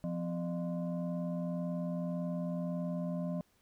sine tone with frequency modulation, 174.61 Hz, F3, in tune, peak -33 dBFS, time 0.04-3.41 s, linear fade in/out 0 ms, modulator 431 Hz, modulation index 0.84, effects pink hiss -71 dBFS RMS until 3.61 s

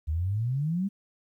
sine exponential sweep, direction up, 73.42 to 204.5 Hz, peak -25 dBFS, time 0.07-0.89 s, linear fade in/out 20 ms, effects 11-bit

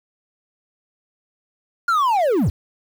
triangle linear sweep, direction down, 1428 to 57.1 Hz, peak -13 dBFS, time 1.88-2.5 s, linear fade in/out 5 ms, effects 7-bit

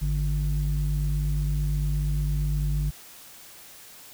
sine tone pair together, 51.86 / 146.9 Hz, G#1 / D3, -2 / +1 cents, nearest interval octave + tritone, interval 1803 cents, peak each -23 / -25 dBFS, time 0.01-2.91 s, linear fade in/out 20 ms, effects tanh soft clip ceiling -18 dBFS + white hiss -47 dBFS RMS until 4.13 s

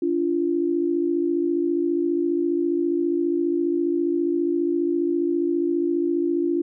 sine tone pair together, 289.5 / 344.3 Hz, D4 / F4, -25 / -25 cents, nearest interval minor third, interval 300 cents, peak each -24 / -21 dBFS, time 0.02-6.62 s, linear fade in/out 5 ms, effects none

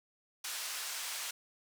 white band-pass noise, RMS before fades -40 dBFS, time 0.44-1.31 s, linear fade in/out 5 ms, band 920 to 9100 Hz, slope 12 dB/octave, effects none

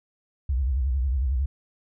sine tone with vibrato, 65.41 Hz, C2, in tune, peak -21 dBFS, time 0.49-1.46 s, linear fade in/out 5 ms, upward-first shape sine, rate 11 Hz, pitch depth 170 cents each way, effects none

